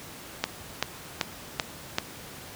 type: click train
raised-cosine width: 0.2 ms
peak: -6 dBFS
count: 5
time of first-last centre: 0.44-1.984 s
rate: 2.59 Hz
effects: pink hiss -43 dBFS RMS until 2.55 s + high-pass 80 Hz 12 dB/octave